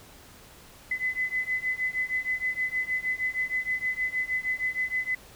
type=beating tone pair; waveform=sine; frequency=2015 / 2021.4 Hz; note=B6 / B6; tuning=+34 / +40 cents; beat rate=6.4 Hz; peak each=-30 / -29 dBFS; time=0.91-5.15 s; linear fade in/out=5 ms; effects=pink hiss -51 dBFS RMS until 5.35 s